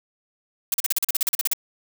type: noise bursts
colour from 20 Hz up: blue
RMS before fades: -21 dBFS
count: 14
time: 0.72-1.534 s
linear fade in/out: 2 ms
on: 21 ms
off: 40 ms
effects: none